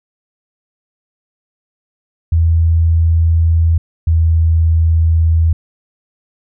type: tone pair in turn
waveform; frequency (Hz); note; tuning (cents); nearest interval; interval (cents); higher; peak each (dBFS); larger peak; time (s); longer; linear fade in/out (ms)
sine; 82.41 / 81.65; E2 / E2; 0 / -16; unison; 16; first; -8; neither; 2.32-3.78 / 4.07-5.53; neither; 5
effects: none